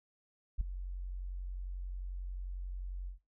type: tone with ADSR envelope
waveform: sine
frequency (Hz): 45.61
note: F#1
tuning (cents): -24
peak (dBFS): -23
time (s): 0.58-3.19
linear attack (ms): 28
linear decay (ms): 4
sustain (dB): -14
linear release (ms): 120
effects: noise-tail reverb RT60 0.2 s tail -21 dB re dry + tanh soft clip ceiling -24 dBFS